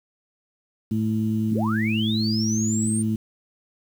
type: harmonic tone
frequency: 109.4 Hz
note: A2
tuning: 9 cents flat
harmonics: 1 / 2 / 3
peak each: -26 / -22 / -32 dBFS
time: 0.91-3.16 s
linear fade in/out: 5 ms
type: linear sweep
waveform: sine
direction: up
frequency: 65.6 to 8980 Hz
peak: -27 dBFS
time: 1.5-3.03 s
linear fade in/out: 20 ms
effects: 8-bit